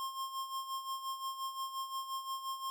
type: tone with tremolo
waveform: square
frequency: 1067 Hz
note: C6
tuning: 34 cents sharp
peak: -36 dBFS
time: 0-2.7 s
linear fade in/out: 0 ms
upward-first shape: sine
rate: 5.7 Hz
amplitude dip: 65%
effects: none